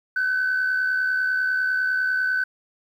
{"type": "tone pair together", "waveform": "sine", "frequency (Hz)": [1513, 1583], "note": ["F#6", "G6"], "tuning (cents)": [38, 17], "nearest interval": "minor second", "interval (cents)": 79, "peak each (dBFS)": [-19, -29], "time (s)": [0.16, 2.44], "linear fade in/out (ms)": 5, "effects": ["tanh soft clip ceiling -16 dBFS", "9-bit"]}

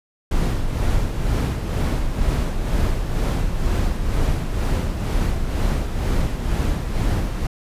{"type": "noise with tremolo", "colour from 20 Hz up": "brown", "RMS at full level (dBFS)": -18, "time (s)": [0.31, 7.47], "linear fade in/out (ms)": 5, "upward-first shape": "sine", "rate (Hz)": 2.1, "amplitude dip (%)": 50, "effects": ["resampled to 32000 Hz"]}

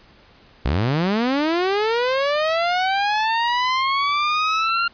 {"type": "linear sweep", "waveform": "sawtooth", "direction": "up", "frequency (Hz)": [55, 1396.9], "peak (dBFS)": -14, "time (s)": [0.65, 4.88], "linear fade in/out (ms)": 5, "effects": ["pink hiss -51 dBFS RMS until 4.93 s", "resampled to 11025 Hz"]}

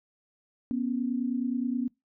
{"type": "tone pair together", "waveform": "sine", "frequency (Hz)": [242.8, 272.3], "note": ["B3", "C#4"], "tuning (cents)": [-29, -31], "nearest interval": "major second", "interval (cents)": 198, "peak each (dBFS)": [-28, -31], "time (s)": [0.71, 1.88], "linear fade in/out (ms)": 0, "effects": ["noise-tail reverb RT60 0.2 s tail -22 dB re dry"]}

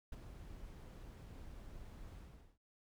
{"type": "noise with ADSR envelope", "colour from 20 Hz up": "brown", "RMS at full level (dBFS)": -44, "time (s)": [0.12, 2.58], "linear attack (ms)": 5, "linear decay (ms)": 29, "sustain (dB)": -8, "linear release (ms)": 410, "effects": []}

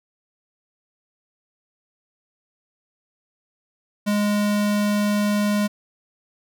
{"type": "tone", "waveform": "square", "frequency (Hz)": 206.9, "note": "G#3", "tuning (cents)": -6, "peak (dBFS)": -19, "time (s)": [4.06, 5.68], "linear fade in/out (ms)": 20, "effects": []}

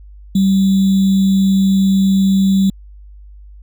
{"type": "tone with sample-and-hold", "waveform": "sine", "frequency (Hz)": 193.5, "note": "G3", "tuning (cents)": -22, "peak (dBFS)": -9, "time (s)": [0.35, 2.7], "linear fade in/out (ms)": 5, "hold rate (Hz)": 3675, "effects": ["added 50 Hz sine -35 dBFS peak until 3.62 s"]}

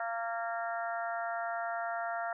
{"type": "harmonic tone with a mistuned harmonic", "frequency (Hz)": 230, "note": "A#3", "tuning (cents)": -23, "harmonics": [3, 4, 5, 6, 7, 8], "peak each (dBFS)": [-35, -43, -47, -39, -46, -45], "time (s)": [0, 2.33], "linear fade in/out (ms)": 2, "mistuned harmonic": 7, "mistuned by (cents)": 23, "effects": []}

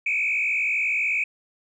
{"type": "tone with frequency modulation", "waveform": "sine", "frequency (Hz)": 2397, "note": "D7", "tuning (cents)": 35, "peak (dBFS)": -20, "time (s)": [0.06, 1.24], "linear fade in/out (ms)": 5, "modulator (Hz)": 56.2, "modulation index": 2.8, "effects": ["tanh soft clip ceiling -16 dBFS"]}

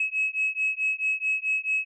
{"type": "beating tone pair", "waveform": "sine", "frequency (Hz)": [2567, 2571.6], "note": ["E7", "E7"], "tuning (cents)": [-47, -43], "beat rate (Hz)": 4.6, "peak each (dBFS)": -26, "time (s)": [0, 1.85], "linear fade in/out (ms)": 5, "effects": ["tanh soft clip ceiling -17 dBFS"]}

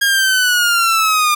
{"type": "linear sweep", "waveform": "sawtooth", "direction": "down", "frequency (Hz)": [1632, 1200], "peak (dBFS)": -8, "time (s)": [0.01, 1.35], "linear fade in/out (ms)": 10, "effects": []}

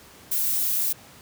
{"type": "noise", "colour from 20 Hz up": "violet", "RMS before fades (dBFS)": -24, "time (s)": [0.31, 0.93], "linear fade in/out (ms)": 10, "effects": ["pink hiss -48 dBFS RMS until 1.21 s", "high-pass 80 Hz 12 dB/octave"]}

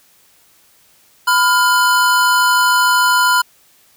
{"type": "tone pair together", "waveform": "square", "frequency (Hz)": [1000, 1410.6], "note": ["B5", "F6"], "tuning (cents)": [21, 17], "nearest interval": "tritone", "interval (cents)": 596, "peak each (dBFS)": -14, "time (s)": [1.27, 3.42], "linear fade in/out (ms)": 10, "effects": ["white hiss -52 dBFS RMS until 3.96 s"]}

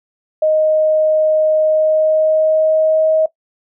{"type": "tone with pitch glide", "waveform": "sine", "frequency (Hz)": [622.3, 631.7], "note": ["D#5", "D#5"], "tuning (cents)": [0, 26], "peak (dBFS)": -10, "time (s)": [0.42, 3.26], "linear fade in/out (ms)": 5, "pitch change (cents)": 26, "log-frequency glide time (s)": [1.61, 3.13], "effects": ["noise-tail reverb RT60 0.1 s tail -17 dB re dry"]}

